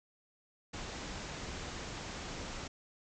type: low-pass noise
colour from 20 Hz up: pink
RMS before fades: -43 dBFS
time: 0.73-2.68 s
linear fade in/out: 10 ms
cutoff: 7600 Hz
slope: 96 dB/octave
effects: none